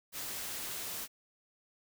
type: noise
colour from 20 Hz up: white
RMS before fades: -40 dBFS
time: 0.12-1.08 s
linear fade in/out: 50 ms
effects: none